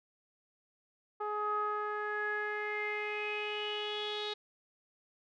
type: tone with low-pass filter sweep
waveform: sawtooth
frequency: 420 Hz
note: G#4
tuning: 19 cents sharp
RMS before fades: -36 dBFS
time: 1.2-4.34 s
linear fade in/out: 10 ms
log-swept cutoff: 1100 to 3800 Hz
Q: 7.7
effects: none